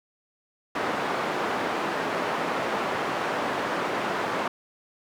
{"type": "band-pass noise", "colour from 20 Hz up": "white", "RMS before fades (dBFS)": -28, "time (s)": [0.75, 4.48], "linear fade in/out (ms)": 5, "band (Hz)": [220, 1200], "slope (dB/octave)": 12, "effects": []}